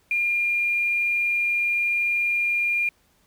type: tone with quantisation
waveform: sine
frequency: 2407 Hz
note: D7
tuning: 42 cents sharp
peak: -20 dBFS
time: 0.11-2.89 s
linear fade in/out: 2 ms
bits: 8
effects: pink hiss -63 dBFS RMS until 3.26 s